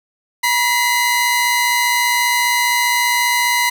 sawtooth tone pair together, 964 / 2043 Hz, B5 / C7, -42 / -42 cents, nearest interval octave + minor second, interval 1300 cents, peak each -13 dBFS, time 0.43-3.7 s, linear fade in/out 10 ms, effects none

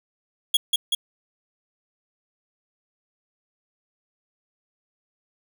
45% pulse tone with echo, 3330 Hz, G#7, 4 cents sharp, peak -15 dBFS, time 0.54-0.57 s, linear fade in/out 5 ms, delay 190 ms, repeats 2, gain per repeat -2 dB, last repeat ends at 0.95 s, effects none

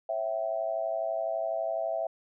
sine tone with amplitude modulation, 659.3 Hz, E5, in tune, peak -24 dBFS, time 0.09-2.07 s, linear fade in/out 5 ms, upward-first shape sine, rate 112 Hz, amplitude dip 90%, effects none

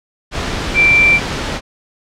sine tone in noise, 2349 Hz, D7, in tune, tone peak -7 dBFS, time 0.74-1.2 s, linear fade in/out 50 ms, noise pink, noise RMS -20 dBFS, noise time 0.31-1.61 s, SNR +10 dB, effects low-pass 5000 Hz 12 dB/octave

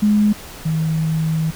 sine tone pair in turn, 209.6 / 159.37 Hz, G#3 / D#3, +16 / +42 cents, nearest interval perfect fourth, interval 474 cents, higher first, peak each -11 / -16 dBFS, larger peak first, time 0.02-0.33 / 0.65-1.51 s, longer second, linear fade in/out 10 ms, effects pink hiss -36 dBFS RMS until 1.55 s

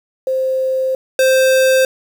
sine / square tone pair in turn, 523.3 / 523.3 Hz, C5 / C5, 0 / 0 cents, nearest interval unison, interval 0 cents, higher neither, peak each -14 / -10 dBFS, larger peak second, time 0.27-0.95 / 1.19-1.85 s, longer first, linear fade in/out 2 ms, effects 7-bit

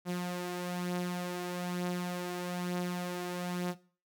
sawtooth beating tone pair, 177.9 / 179 Hz, F3 / F3, +32 / +43 cents, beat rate 1.1 Hz, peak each -30 / -36 dBFS, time 0.05-3.75 s, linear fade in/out 50 ms, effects noise-tail reverb RT60 0.4 s tail -18 dB re dry

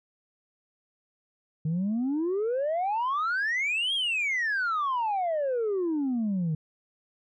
sine exponential two-way sweep, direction up then down, 151.1 to 3322 to 151.1 Hz, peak -23 dBFS, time 1.65-6.55 s, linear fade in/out 5 ms, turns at 3.94 s, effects tanh soft clip ceiling -23 dBFS

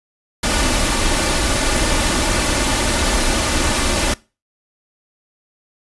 pink noise with comb filter, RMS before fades -17 dBFS, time 0.43-4.14 s, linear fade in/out 5 ms, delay 3.4 ms, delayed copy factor +0.5, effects noise-tail reverb RT60 0.3 s tail -22 dB re dry + resampled to 24000 Hz

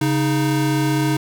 square tone pair together, 138.38 / 311.1 Hz, C#3 / D#4, -3 / 0 cents, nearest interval octave + major second, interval 1403 cents, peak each -20 dBFS, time 0.01-1.17 s, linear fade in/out 5 ms, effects none

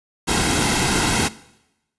pink noise with comb filter, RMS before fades -19 dBFS, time 0.27-1.29 s, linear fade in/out 20 ms, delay 1.7 ms, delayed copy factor -0.6, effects noise-tail reverb RT60 0.9 s tail -19 dB re dry + resampled to 24000 Hz

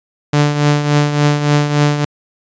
sawtooth tone with tremolo, 146.83 Hz, D3, in tune, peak -4 dBFS, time 0.33-2.05 s, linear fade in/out 5 ms, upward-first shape triangle, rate 3.5 Hz, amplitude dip 65%, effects resampled to 16000 Hz

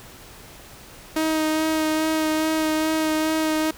sawtooth tone with vibrato, 314 Hz, D#4, 16 cents sharp, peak -16 dBFS, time 1.16-3.71 s, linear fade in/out 5 ms, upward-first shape sine, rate 2.4 Hz, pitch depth 15 cents each way, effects pink hiss -44 dBFS RMS until 3.77 s

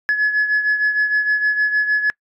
sine beating tone pair, 1700 / 1706.5 Hz, G#6 / G#6, +40 / +47 cents, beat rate 6.5 Hz, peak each -14 / -20 dBFS, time 0.09-2.1 s, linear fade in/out 0 ms, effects noise-tail reverb RT60 0.1 s tail -26 dB re dry + tanh soft clip ceiling -11 dBFS

